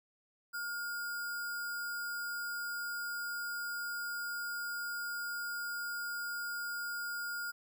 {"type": "tone with sample-and-hold", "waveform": "sine", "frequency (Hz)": 1422, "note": "F6", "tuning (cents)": 31, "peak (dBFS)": -36, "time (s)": [0.53, 7.52], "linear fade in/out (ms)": 20, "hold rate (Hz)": 6300, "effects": []}